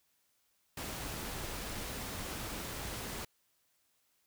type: noise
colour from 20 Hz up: pink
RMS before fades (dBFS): -41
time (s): 0.77-3.25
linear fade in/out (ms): 5
effects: white hiss -75 dBFS RMS until 4.26 s